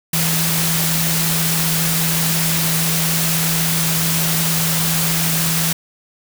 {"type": "tone in noise", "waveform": "sine", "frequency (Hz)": 163.3, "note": "E3", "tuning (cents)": -16, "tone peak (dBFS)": -20, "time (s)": [0.13, 5.73], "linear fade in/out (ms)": 5, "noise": "white", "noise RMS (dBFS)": -19, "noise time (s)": [0.13, 5.73], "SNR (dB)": -4, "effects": []}